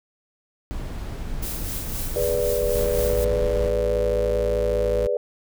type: noise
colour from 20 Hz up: brown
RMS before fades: -30 dBFS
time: 0.71-3.69 s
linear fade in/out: 0 ms
type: noise with tremolo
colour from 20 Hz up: blue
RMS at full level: -31 dBFS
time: 1.42-3.25 s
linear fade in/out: 10 ms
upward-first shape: sine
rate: 3.9 Hz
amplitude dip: 45%
type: chord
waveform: sine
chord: G# diminished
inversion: none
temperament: equal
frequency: 415.3 / 493.9 / 587.3 Hz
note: G#4 / B4 / D5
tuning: 0 / 0 / 0 cents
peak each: -27 / -23 / -25 dBFS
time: 2.16-5.17 s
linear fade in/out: 2 ms
type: tone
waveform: 40% pulse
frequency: 55 Hz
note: A1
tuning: in tune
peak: -25 dBFS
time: 2.75-5.07 s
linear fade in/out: 5 ms
effects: none